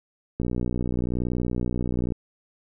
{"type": "click train", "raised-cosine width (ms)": 3, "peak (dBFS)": -14, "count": 106, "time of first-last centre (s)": [0.4, 2.121], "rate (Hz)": 61, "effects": []}